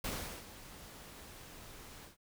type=noise with ADSR envelope; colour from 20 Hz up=pink; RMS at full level=-38 dBFS; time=0.04-2.17 s; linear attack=3 ms; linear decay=390 ms; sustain=-14 dB; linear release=130 ms; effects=none